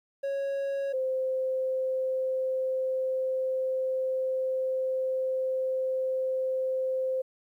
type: tone pair in turn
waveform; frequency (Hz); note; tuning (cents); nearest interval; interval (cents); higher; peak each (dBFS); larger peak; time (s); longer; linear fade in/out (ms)
triangle / sine; 552 / 521; C#5 / C5; -7 / -7; minor second; 100; first; -26; neither; 0.23-0.93 / 0.93-7.22; second; 10
effects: 11-bit